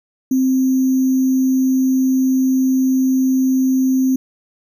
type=tone with sample-and-hold; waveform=sine; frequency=261.6 Hz; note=C4; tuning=in tune; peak=-12 dBFS; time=0.31-4.16 s; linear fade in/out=5 ms; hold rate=6300 Hz; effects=none